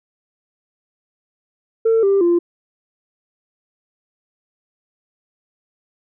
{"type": "tone with pitch steps", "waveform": "sine", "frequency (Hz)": [450.7, 394.6, 345.5], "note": ["A4", "G4", "F4"], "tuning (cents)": [42, 11, -19], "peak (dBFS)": -10, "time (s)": [1.85, 2.39], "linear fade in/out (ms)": 10, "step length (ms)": 180, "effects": ["tanh soft clip ceiling -9 dBFS"]}